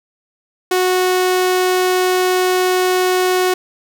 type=tone; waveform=sawtooth; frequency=367.4 Hz; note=F#4; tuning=12 cents flat; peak=-9 dBFS; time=0.71-3.54 s; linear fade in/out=5 ms; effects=none